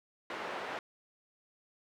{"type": "band-pass noise", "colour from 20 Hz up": "pink", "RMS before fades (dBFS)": -40, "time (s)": [0.3, 0.79], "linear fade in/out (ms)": 2, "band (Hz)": [490, 2000], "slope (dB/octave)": 12, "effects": []}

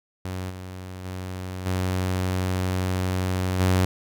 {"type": "tone with level steps", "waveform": "sawtooth", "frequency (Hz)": 92.5, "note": "F#2", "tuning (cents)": 0, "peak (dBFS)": [-25, -31, -27, -19, -14], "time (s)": [0.25, 3.85], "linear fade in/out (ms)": 0, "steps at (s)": [0.49, 1.04, 1.65, 3.59], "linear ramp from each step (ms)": 20, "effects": []}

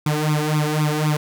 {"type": "tone with flanger", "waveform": "sawtooth", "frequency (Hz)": 151.9, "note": "D#3", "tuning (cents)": -41, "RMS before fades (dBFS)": -20, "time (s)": [0.06, 1.17], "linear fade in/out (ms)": 5, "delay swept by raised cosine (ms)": [0.82, 2.62], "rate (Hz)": 3.9, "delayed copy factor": 0.95, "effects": []}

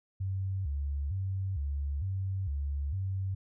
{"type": "tone with vibrato", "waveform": "sine", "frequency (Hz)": 82.41, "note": "E2", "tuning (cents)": 0, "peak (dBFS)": -30, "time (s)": [0.2, 3.35], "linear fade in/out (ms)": 10, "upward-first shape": "square", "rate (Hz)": 1.1, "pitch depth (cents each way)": 260, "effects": []}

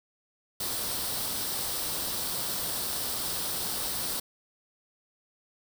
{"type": "noise with comb filter", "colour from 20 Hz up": "white", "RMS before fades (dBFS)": -32, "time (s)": [0.6, 4.2], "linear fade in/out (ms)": 5, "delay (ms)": 0.22, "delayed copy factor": 0.5, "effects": []}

